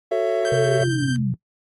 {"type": "chord", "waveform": "triangle", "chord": "F# minor seventh", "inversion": "none", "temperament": "just", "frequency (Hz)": [370, 444, 555, 666], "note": ["F#4", "A4", "C#5", "E5"], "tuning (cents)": [0, 16, 2, 18], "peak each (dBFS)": [-23, -21, -24, -20], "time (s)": [0.11, 0.84], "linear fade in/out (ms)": 10}
{"type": "tone with tremolo", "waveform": "sawtooth", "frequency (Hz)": 1568, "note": "G6", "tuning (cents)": 0, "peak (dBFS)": -24, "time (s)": [0.45, 1.16], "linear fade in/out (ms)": 0, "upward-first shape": "sine", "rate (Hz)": 11, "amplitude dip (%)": 45}
{"type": "linear sweep", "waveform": "sine", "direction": "down", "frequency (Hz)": [493.9, 162.7], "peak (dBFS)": -22, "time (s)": [0.48, 1.36], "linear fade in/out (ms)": 50}
{"type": "tone with pitch glide", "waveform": "sine", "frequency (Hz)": [130.4, 129.65], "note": ["C3", "C3"], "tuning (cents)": [-5, -15], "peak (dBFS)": -22, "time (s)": [0.52, 1.34], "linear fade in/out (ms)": 2, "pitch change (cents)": -10, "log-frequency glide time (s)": [1.12, 1.21]}
{"effects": ["noise-tail reverb RT60 0.1 s tail -20 dB re dry", "AAC 32 kbps"]}